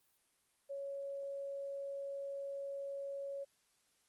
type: tone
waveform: sine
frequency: 556 Hz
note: C#5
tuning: 5 cents sharp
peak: -40 dBFS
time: 0.69-3.45 s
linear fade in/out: 20 ms
effects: white hiss -75 dBFS RMS until 4.08 s + Opus 32 kbps